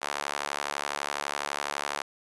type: tone with high-pass filter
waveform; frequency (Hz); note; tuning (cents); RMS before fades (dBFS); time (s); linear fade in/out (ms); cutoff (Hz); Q
sawtooth; 72; D2; -34; -33; 0.01-2.03; 20; 890; 1.1
effects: resampled to 22050 Hz